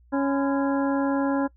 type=harmonic tone with a mistuned harmonic; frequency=276.7 Hz; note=C#4; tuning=3 cents flat; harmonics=1 / 2 / 3 / 4 / 5 / 6; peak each=-22 / -28 / -32 / -34 / -36 / -38 dBFS; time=0.12-1.48 s; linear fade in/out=20 ms; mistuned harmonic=4; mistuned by=-150 cents; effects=noise-tail reverb RT60 0.1 s tail -22 dB re dry + added 60 Hz sine -53 dBFS peak until 1.56 s